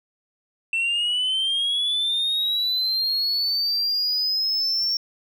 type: linear sweep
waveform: sine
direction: up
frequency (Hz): 2675 to 5490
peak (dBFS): -18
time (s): 0.73-4.97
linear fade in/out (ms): 2
effects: tanh soft clip ceiling -19 dBFS